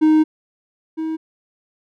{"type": "tone pair in turn", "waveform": "triangle", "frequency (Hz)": [311.1, 318.7], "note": ["D#4", "D#4"], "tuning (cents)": [0, 42], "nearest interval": "unison", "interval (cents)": 42, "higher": "second", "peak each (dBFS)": [-8, -19], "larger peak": "first", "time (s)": [[0.01, 0.24], [0.97, 1.17]], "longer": "first", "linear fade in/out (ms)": 20, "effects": []}